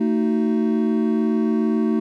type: chord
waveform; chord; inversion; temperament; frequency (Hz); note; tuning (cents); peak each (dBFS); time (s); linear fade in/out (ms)
triangle; D# diminished; second; just; 224 / 311.1 / 373.4; A3 / D#4 / F#4; +31 / 0 / +16; -17 / -21 / -23; 0-2; 10
effects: none